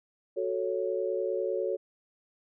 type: chord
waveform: sine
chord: F# minor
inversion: none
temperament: equal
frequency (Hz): 370 / 440 / 554.4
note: F#4 / A4 / C#5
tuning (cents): 0 / 0 / 0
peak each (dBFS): -32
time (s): 0.36-1.77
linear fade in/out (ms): 20
effects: none